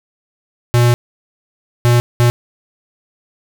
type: tone bursts at uneven times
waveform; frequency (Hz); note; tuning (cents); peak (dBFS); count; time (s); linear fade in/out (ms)
square; 120.4; B2; -44; -9; 3; 0.74-0.94 / 1.85-2 / 2.2-2.3; 0
effects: none